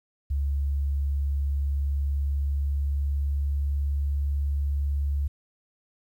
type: tone with pitch glide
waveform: sine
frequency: 70.2 to 70.93 Hz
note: C#2 to C#2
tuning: +22 to +40 cents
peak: -23 dBFS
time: 0.3-5.28 s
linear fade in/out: 10 ms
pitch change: +18 cents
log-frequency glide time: 1.52-4.18 s
effects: 10-bit